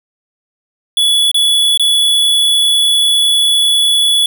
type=tone with dropouts; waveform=square; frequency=3413 Hz; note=G#7; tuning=47 cents sharp; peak=-9 dBFS; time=0.97-4.26 s; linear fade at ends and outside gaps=2 ms; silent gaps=1.315-1.344 / 1.775-1.796 s; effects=none